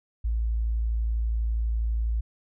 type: tone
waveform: sine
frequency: 56.1 Hz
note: A1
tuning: 34 cents sharp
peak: -23 dBFS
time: 0.24-2.21 s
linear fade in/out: 10 ms
effects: none